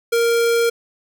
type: tone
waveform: square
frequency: 466.2 Hz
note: A#4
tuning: in tune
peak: -15 dBFS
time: 0.12-0.7 s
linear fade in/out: 10 ms
effects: none